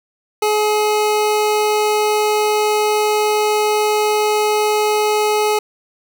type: tone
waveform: 25% pulse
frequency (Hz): 423.6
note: G#4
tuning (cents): +34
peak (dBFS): -10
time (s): 0.42-5.59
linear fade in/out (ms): 5
effects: none